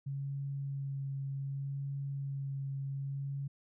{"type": "tone with vibrato", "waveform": "sine", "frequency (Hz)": 138.1, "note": "C#3", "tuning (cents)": -6, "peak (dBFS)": -35, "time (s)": [0.06, 3.48], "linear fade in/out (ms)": 10, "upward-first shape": "sine", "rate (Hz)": 0.66, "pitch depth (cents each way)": 13, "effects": []}